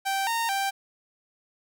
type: tone with pitch steps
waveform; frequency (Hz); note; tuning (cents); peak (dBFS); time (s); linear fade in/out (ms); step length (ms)
sawtooth; 780 / 921 / 785; G5 / A#5 / G5; -9 / -21 / +2; -21; 0.05-0.71; 20; 220
effects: none